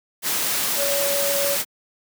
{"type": "tone in noise", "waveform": "sine", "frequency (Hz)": 564, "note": "C#5", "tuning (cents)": 30, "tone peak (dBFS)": -23, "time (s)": [0.76, 1.58], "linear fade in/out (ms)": 50, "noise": "white", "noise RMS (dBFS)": -23, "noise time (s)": [0.22, 1.65], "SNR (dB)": -3, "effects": ["high-pass 150 Hz 12 dB/octave"]}